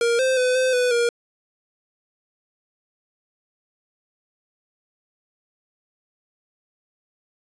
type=tone with pitch steps; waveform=square; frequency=469.2 / 521 / 504 / 515 / 496 / 473.6 Hz; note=A#4 / C5 / B4 / C5 / B4 / A#4; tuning=+11 / -7 / +35 / -28 / +7 / +27 cents; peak=-18 dBFS; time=0.01-1.09 s; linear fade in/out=2 ms; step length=180 ms; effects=resampled to 24000 Hz